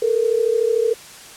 sine tone pair together, 439.7 / 473.1 Hz, A4 / A#4, -1 / +26 cents, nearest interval minor second, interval 127 cents, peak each -18 dBFS, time 0.02-0.94 s, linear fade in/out 5 ms, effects white hiss -40 dBFS RMS until 1.36 s + low-pass 10000 Hz 12 dB/octave

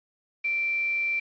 sine tone with quantisation, 2349 Hz, D7, in tune, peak -24 dBFS, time 0.44-1.2 s, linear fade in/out 10 ms, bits 7, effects resampled to 11025 Hz

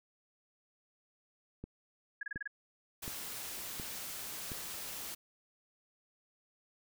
click train, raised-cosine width 3 ms, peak -30 dBFS, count 5, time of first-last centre 1.64-4.518 s, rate 1.39 Hz
sine tone bursts, 1668 Hz, G#6, 7 cents sharp, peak -36 dBFS, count 6, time 2.21-2.476 s, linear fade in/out 5 ms, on 21 ms, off 28 ms
white noise, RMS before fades -43 dBFS, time 3.02-5.15 s, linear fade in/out 10 ms
effects none

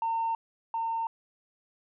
sine tone pair in turn, 910 / 910 Hz, A#5 / A#5, -42 / -42 cents, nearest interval unison, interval 0 cents, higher neither, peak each -25 / -27 dBFS, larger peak first, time 0.02-0.35 / 0.74-1.07 s, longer neither, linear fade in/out 2 ms, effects tanh soft clip ceiling -23 dBFS

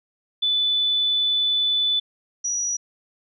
sine tone pair in turn, 3490 / 5824 Hz, A7 / F#8, -15 / -28 cents, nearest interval major sixth, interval 887 cents, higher second, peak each -18 / -22 dBFS, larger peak first, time 0.42-2 / 2.44-2.77 s, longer first, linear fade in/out 10 ms, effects none

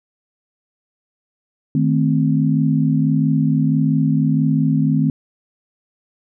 sine chord, A diminished, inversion second, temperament equal, 155.56 / 220 / 261.6 Hz, Eb3 / A3 / C4, 0 / 0 / 0 cents, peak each -16 / -20 / -18 dBFS, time 1.75-5.1 s, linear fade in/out 2 ms, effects none

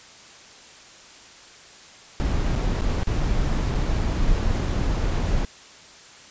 brown noise with dropouts, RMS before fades -22 dBFS, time 2.2-5.45 s, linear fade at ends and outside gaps 0 ms, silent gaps 2.552-2.56 / 2.809-2.819 / 3.033-3.072 / 3.74-3.746 s, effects white hiss -46 dBFS RMS until 6.3 s + resampled to 16000 Hz

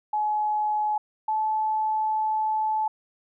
sine tone pair in turn, 848 / 866.8 Hz, G#5 / A5, +36 / -26 cents, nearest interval unison, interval 38 cents, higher second, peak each -22 dBFS, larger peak neither, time 0.13-0.98 / 1.28-2.88 s, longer second, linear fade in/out 5 ms, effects none

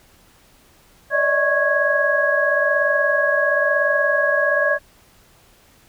sine tone cluster, 576 / 597 / 633 / 1098 / 1659 Hz, D5 / D5 / D#5 / C#6 / G#6, -34 / +28 / +30 / -17 / -2 cents, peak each -21 / -25 / -24 / -26 / -18 dBFS, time 1.1-4.79 s, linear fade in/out 50 ms, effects pink hiss -53 dBFS RMS until 5.88 s

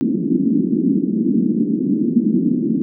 white band-pass noise, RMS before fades -17 dBFS, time 0.01-2.82 s, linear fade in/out 0 ms, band 180 to 320 Hz, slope 48 dB/octave, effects none

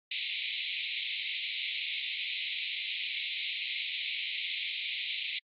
pink band-pass noise, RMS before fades -36 dBFS, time 0.11-5.39 s, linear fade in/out 5 ms, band 2100 to 4000 Hz, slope 96 dB/octave, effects AAC 64 kbps

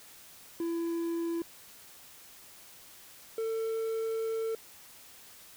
triangle tone pair in turn, 335.8 / 448.2 Hz, E4 / A4, +32 / +32 cents, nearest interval perfect fourth, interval 500 cents, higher second, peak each -28 dBFS, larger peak neither, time 0.6-1.42 / 3.38-4.55 s, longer second, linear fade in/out 2 ms, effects white hiss -53 dBFS RMS until 5.56 s

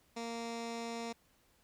15% pulse tone with low-pass filter, 231.9 Hz, A#3, 9 cents flat, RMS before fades -41 dBFS, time 0.16-1.13 s, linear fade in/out 10 ms, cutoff 6500 Hz, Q 1.6, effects pink hiss -70 dBFS RMS until 1.63 s

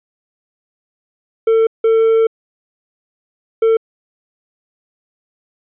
triangle tone bursts at uneven times, 449 Hz, A4, 35 cents sharp, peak -7 dBFS, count 3, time 1.47-1.67 / 1.84-2.27 / 3.62-3.77 s, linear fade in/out 5 ms, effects resampled to 8000 Hz

